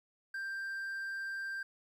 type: tone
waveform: triangle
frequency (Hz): 1579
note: G6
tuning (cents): +12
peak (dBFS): -35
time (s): 0.34-1.63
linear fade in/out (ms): 5
effects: 12-bit

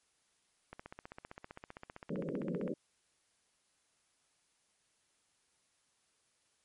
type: click train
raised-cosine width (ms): 0.5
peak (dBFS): -31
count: 31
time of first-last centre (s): 0.73-2.678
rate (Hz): 15.4
type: band-pass noise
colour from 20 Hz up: pink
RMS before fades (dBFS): -38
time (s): 2.1-2.74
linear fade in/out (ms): 2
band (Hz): 150 to 560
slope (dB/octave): 96
effects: white hiss -75 dBFS RMS until 6.64 s + MP3 48 kbps

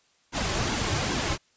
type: noise with flanger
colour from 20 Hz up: pink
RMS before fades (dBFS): -27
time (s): 0.32-1.38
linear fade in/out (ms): 50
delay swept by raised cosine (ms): 1.6 to 4.3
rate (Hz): 2.5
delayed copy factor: -0.6
effects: white hiss -65 dBFS RMS until 1.56 s + resampled to 16000 Hz

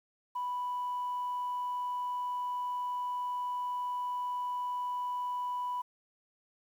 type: tone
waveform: sine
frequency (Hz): 987.8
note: B5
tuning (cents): 0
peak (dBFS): -31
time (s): 0.35-5.82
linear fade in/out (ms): 10
effects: tanh soft clip ceiling -28 dBFS + 10-bit

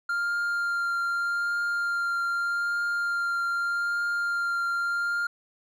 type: tone with vibrato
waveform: triangle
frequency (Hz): 1396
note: F6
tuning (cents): -1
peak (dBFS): -23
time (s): 0.09-5.27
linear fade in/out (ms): 5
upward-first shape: triangle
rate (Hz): 0.82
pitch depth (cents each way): 12
effects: none

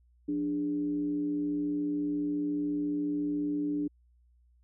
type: tone with frequency modulation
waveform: sine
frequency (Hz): 294.3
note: D4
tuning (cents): +4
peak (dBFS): -28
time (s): 0.28-3.88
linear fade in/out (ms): 10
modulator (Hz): 118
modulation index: 0.37
effects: added 60 Hz sine -61 dBFS peak until 4.63 s

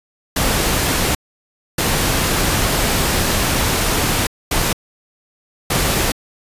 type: noise bursts at uneven times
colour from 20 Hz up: pink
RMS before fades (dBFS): -17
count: 4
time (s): 0.36-1.15 / 1.78-4.27 / 4.51-4.73 / 5.7-6.12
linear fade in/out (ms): 5
effects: resampled to 32000 Hz

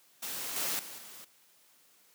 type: noise with level steps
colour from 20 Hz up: white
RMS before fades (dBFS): -38 / -33 / -45 / -49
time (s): 0.22-1.25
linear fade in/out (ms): 10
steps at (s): 0.56 / 0.79 / 0.98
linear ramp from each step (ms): 2
effects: white hiss -64 dBFS RMS until 2.14 s + high-pass 150 Hz 12 dB/octave

